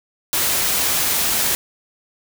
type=noise; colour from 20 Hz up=white; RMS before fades=-19 dBFS; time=0.33-1.55 s; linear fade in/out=0 ms; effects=none